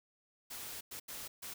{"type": "noise bursts at uneven times", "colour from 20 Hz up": "white", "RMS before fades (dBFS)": -45, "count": 4, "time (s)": [[0.5, 0.81], [0.91, 1], [1.08, 1.28], [1.42, 1.54]], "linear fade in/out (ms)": 10, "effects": []}